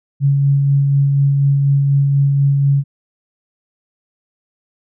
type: tone with tremolo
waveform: sine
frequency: 139.8 Hz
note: C#3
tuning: 15 cents sharp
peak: -9 dBFS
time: 0.2-2.84 s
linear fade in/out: 50 ms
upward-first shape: sine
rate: 4.1 Hz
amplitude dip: 25%
effects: none